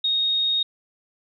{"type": "tone", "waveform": "sine", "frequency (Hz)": 3729, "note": "A#7", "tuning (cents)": 0, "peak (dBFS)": -19, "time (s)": [0.04, 0.63], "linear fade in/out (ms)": 5, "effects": []}